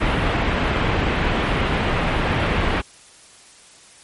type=low-pass noise; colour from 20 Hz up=pink; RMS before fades=-20 dBFS; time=0-2.82 s; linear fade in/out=20 ms; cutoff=3000 Hz; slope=24 dB/octave; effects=white hiss -47 dBFS RMS until 4.03 s + MP3 48 kbps